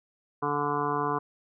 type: harmonic tone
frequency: 145.5 Hz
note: D3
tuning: 16 cents flat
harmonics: 1 / 2 / 3 / 5 / 6 / 7 / 8 / 9 / 10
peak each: -37 / -35 / -32 / -35 / -38 / -30 / -33 / -41 / -41 dBFS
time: 0.42-1.19 s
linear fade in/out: 10 ms
effects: none